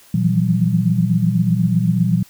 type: tone cluster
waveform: sine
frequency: 119 / 165.1 / 173.1 / 189.6 Hz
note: A#2 / E3 / F3 / F#3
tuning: +36 / +3 / -15 / +43 cents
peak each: -19 dBFS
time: 0.14-2.23 s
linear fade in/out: 5 ms
effects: white hiss -48 dBFS RMS until 2.29 s